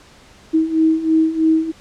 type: beating tone pair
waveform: sine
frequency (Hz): 317.5 / 320.6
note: D#4 / E4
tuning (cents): +35 / -48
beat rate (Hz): 3.1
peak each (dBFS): -18 / -14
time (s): 0.53-1.72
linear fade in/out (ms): 20
effects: pink hiss -46 dBFS RMS until 1.8 s + low-pass 7000 Hz 12 dB/octave